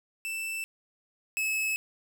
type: tone pair in turn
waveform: 45% pulse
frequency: 2656 / 2589 Hz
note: E7 / E7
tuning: +12 / -32 cents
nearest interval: unison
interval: 44 cents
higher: first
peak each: -32 / -27 dBFS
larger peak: second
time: 0.25-0.64 / 1.37-1.76 s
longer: neither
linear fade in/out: 0 ms
effects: none